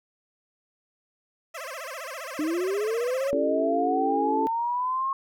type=tone with vibrato; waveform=15% pulse; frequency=587.3 Hz; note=D5; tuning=in tune; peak=-28 dBFS; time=1.54-3.31 s; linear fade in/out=10 ms; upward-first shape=sine; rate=15 Hz; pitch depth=240 cents each way
type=linear sweep; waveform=sine; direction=up; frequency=295.7 to 1088 Hz; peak=-24 dBFS; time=2.39-5.13 s; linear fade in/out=2 ms
type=chord; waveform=sine; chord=A dominant seventh; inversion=first; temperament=equal with one note detuned; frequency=277.2 / 336.6 / 392 / 440 Hz; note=C#4 / E4 / G4 / A4; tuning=0 / +36 / 0 / 0 cents; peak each=-28 / -31 / -34 / -28 dBFS; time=3.33-4.47 s; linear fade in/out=0 ms
effects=none